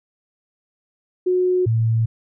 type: tone pair in turn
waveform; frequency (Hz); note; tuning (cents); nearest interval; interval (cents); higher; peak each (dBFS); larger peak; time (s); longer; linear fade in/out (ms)
sine; 364.8 / 113.16; F#4 / A2; -24 / +49; octave + minor sixth; 2027; first; -15; neither; 1.26-1.66 / 1.66-2.06; neither; 10
effects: none